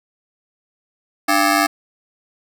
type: ring-modulated tone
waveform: 15% pulse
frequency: 491.6 Hz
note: B4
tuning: 8 cents flat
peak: -4 dBFS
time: 1.28-1.67 s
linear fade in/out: 10 ms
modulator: 195 Hz
effects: none